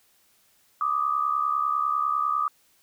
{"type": "tone pair together", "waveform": "sine", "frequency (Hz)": [1178, 1248], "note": ["D6", "D#6"], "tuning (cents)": [5, 5], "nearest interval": "minor second", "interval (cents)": 100, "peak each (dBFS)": -25, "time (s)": [0.81, 2.48], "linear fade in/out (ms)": 2, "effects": ["white hiss -63 dBFS RMS until 2.82 s"]}